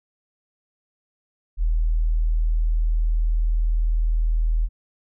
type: tone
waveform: sine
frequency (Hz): 40.08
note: E1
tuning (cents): -48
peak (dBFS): -17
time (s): 1.57-4.69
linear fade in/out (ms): 50
effects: none